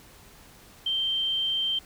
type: tone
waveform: sine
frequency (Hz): 3136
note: G7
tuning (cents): 0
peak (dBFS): -24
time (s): 0.86-1.79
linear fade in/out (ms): 5
effects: pink hiss -52 dBFS RMS until 1.85 s